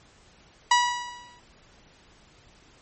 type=tone with exponential decay; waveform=sawtooth; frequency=972 Hz; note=B5; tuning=28 cents flat; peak=-11 dBFS; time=0.71-1.4 s; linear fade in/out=5 ms; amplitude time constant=150 ms; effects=pink hiss -56 dBFS RMS until 2.81 s + MP3 32 kbps